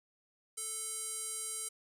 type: tone with band-pass filter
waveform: square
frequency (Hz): 440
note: A4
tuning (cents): 0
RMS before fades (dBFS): -40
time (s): 0.57-1.69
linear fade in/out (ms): 10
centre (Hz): 9000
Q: 4.7
effects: none